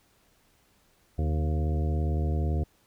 harmonic tone with a mistuned harmonic, 77.78 Hz, D#2, in tune, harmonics 1 / 2 / 3 / 4 / 5 / 6 / 7 / 9, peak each -25 / -32 / -38 / -39 / -40 / -43 / -44 / -43 dBFS, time 1.18-2.64 s, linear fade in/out 10 ms, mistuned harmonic 2, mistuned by -68 cents, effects pink hiss -65 dBFS RMS until 2.86 s

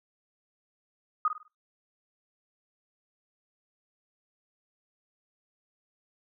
sine tone with echo, 1244.5 Hz, D#6, in tune, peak -22 dBFS, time 1.25-1.28 s, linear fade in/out 2 ms, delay 50 ms, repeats 4, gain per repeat -9 dB, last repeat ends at 1.48 s, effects noise-tail reverb RT60 0.2 s tail -17 dB re dry

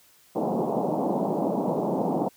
pink band-pass noise, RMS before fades -26 dBFS, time 0.35-2.29 s, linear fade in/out 10 ms, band 160 to 910 Hz, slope 48 dB/octave, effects white hiss -58 dBFS RMS until 2.36 s

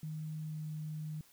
sine tone with pitch glide, 155.56 to 154.22 Hz, D#3 to D#3, 0 to -15 cents, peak -38 dBFS, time 0.03-1.21 s, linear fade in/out 2 ms, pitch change -15 cents, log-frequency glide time 0.4-0.66 s, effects white hiss -64 dBFS RMS until 1.32 s

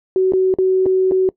sine tone with dropouts, 375.4 Hz, F#4, 25 cents sharp, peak -11 dBFS, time 0.16-1.29 s, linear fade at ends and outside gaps 1 ms, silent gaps 0.322-0.335 / 0.54-0.586 / 0.858-0.863 / 1.112-1.119 s, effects noise-tail reverb RT60 0.1 s tail -21 dB re dry

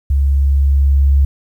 sine tone with level ramp, 69.3 Hz, C#2, in tune, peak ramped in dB -10 to -7 dBFS, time 0.1-1.25 s, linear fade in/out 5 ms, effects 8-bit

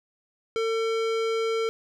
square tone with low-pass filter, 450 Hz, A4, 39 cents sharp, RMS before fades -26 dBFS, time 0.56-1.69 s, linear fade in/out 0 ms, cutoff 4700 Hz, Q 0.7, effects none

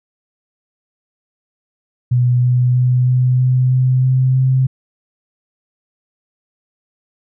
sine tone with pitch steps, 123.47 / 124.47 / 125.48 / 126.5 / 127.53 / 128.56 / 129.61 / 130.66 Hz, B2 / B2 / B2 / B2 / C3 / C3 / C3 / C3, 0 / +14 / +28 / +42 / -44 / -30 / -16 / -2 cents, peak -10 dBFS, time 2.11-4.67 s, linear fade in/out 10 ms, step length 320 ms, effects none

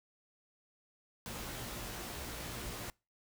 pink noise with comb filter, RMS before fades -43 dBFS, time 1.26-2.9 s, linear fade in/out 0 ms, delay 17 ms, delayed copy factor +0.55, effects noise-tail reverb RT60 0.3 s tail -26 dB re dry

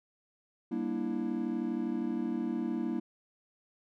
triangle chord, E half-diminished seventh, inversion first, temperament just, 197.78 / 237.3 / 296.7 / 329.6 Hz, G3 / Bb3 / D4 / E4, +16 / +31 / +18 / 0 cents, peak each -37 / -32 / -36 / -34 dBFS, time 0.71-3 s, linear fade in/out 10 ms, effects none

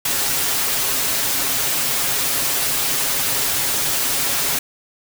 white noise with comb filter, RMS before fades -20 dBFS, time 0.05-4.59 s, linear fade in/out 5 ms, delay 7.3 ms, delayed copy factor +0.7, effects none

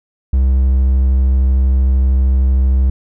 triangle tone with vibrato, 65.41 Hz, C2, in tune, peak -7 dBFS, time 0.33-2.9 s, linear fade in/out 5 ms, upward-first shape square, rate 13 Hz, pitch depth 9 cents each way, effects none

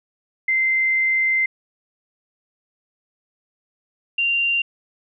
sine tone pair in turn, 2079 / 2775 Hz, C7 / F7, -12 / -12 cents, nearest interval perfect fourth, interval 500 cents, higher second, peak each -16 / -17 dBFS, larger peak first, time 0.48-1.46 / 4.18-4.62 s, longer first, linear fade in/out 5 ms, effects none

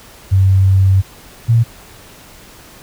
sine tone pair in turn, 95.7 / 115.72 Hz, G2 / A#2, -41 / -12 cents, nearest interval minor third, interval 329 cents, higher second, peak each -7 dBFS, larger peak neither, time 0.31-1.02 / 1.48-1.64 s, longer first, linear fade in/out 20 ms, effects pink hiss -40 dBFS RMS until 2.82 s

